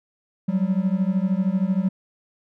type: beating tone pair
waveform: triangle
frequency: 182.6 / 195.6 Hz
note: F#3 / G3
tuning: -23 / -4 cents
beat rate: 13 Hz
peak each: -20 dBFS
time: 0.48-1.89 s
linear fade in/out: 10 ms
effects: none